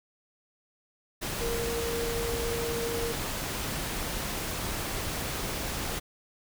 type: tone in noise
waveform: sine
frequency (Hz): 466.3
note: A#4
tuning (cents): +1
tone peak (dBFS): -31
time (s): 1.4-3.13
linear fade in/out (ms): 20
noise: pink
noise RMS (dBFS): -33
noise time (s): 1.21-6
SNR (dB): -1
effects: none